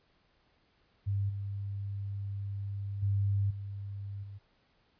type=tone with level steps; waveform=sine; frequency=99.8 Hz; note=G2; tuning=32 cents sharp; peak=-28 / -34 / -26 / -37 / -42 dBFS; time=1.06-4.39 s; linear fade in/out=20 ms; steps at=1.29 / 3.02 / 3.5 / 4.23 s; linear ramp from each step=10 ms; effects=pink hiss -70 dBFS RMS until 4.99 s + resampled to 11025 Hz